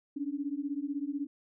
sine beating tone pair, 277.2 / 293.2 Hz, C#4 / D4, 0 / -3 cents, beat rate 16 Hz, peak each -35 / -35 dBFS, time 0.16-1.27 s, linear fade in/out 10 ms, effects none

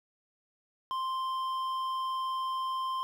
triangle tone with hard clipping, 1046.5 Hz, C6, in tune, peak -32 dBFS, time 0.91-3.03 s, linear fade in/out 0 ms, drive 10 dB, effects none

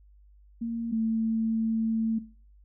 sine tone pair in turn, 230.9 / 223.7 Hz, A#3 / A3, -16 / +29 cents, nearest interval minor second, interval 55 cents, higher first, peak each -28 / -24 dBFS, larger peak second, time 0.61-0.92 / 0.92-2.19 s, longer second, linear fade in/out 10 ms, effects noise-tail reverb RT60 0.4 s tail -17 dB re dry + added 50 Hz sine -53 dBFS peak until 2.64 s

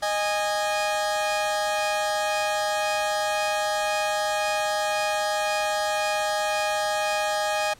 sawtooth tone pair together, 619 / 824.7 Hz, D#5 / G#5, -9 / -12 cents, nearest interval perfect fourth, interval 497 cents, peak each -22 dBFS, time 0.02-7.74 s, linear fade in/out 10 ms, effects pink hiss -52 dBFS RMS until 7.79 s + low-pass 10000 Hz 12 dB/octave

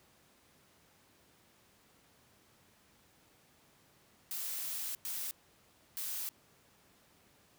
blue noise bursts at uneven times, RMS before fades -39 dBFS, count 3, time 4.31-4.95 / 5.05-5.31 / 5.97-6.29 s, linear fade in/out 0 ms, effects pink hiss -66 dBFS RMS until 7.58 s + high-pass 80 Hz 12 dB/octave

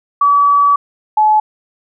sine tone pair in turn, 1144 / 857 Hz, D6 / A5, -46 / -46 cents, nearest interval perfect fourth, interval 500 cents, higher first, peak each -7 dBFS, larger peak neither, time 0.21-0.76 / 1.17-1.4 s, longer first, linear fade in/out 5 ms, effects none

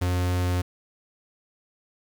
45% pulse tone, 89.8 Hz, F2, 49 cents sharp, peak -22 dBFS, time 0.01-0.62 s, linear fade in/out 10 ms, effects 9-bit

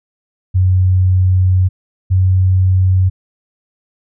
sine tone pair in turn, 92.5 / 93.2 Hz, F#2 / F#2, 0 / +13 cents, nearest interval unison, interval 13 cents, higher second, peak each -8 dBFS, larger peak neither, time 0.54-1.69 / 2.1-3.1 s, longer first, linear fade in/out 20 ms, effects none

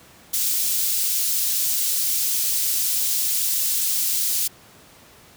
white high-pass noise, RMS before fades -22 dBFS, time 0.33-4.48 s, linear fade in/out 10 ms, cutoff 4500 Hz, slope 12 dB/octave, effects pink hiss -49 dBFS RMS until 5.36 s + high-pass 80 Hz 12 dB/octave

